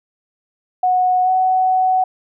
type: tone with pitch glide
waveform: sine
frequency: 734 to 746.8 Hz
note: F#5 to F#5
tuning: -14 to +16 cents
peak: -12 dBFS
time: 0.83-2.04 s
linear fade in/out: 5 ms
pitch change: +30 cents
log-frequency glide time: 1.24-1.29 s
effects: none